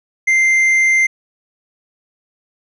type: tone with tanh clipping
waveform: triangle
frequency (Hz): 2089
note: C7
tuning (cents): -3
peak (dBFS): -11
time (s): 0.27-1.07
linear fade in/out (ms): 10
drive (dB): 9
effects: none